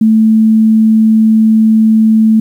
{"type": "tone", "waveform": "sine", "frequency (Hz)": 220, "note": "A3", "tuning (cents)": 0, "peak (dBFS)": -4, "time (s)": [0.01, 2.4], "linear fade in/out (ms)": 5, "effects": ["7-bit"]}